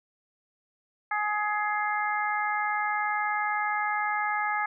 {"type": "harmonic tone", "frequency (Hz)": 419.5, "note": "G#4", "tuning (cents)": 17, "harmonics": [2, 3, 4, 5], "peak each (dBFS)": [-29, -31, -32, -33], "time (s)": [1.11, 4.66], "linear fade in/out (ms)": 5, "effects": []}